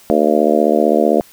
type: harmonic tone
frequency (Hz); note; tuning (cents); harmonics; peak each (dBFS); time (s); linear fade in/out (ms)
75.6; D#2; -49; 3 / 4 / 5 / 6 / 7 / 8 / 9; -18 / -18 / -18 / -18 / -18 / -18 / -18; 0.1-1.21; 0
effects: white hiss -45 dBFS RMS until 1.32 s